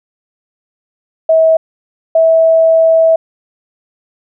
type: tone pair in turn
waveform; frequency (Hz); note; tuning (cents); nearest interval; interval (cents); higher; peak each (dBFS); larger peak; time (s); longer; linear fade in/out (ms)
sine; 645 / 651; E5 / E5; -38 / -22; unison; 16; second; -5; neither; 1.29-1.57 / 2.15-3.16; second; 5
effects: none